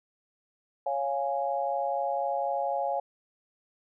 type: chord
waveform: sine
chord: Db major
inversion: none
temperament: equal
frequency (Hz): 554.4 / 698.5 / 830.6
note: Db5 / F5 / Ab5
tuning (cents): 0 / 0 / 0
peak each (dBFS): -31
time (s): 0.86-3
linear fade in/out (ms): 5
effects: none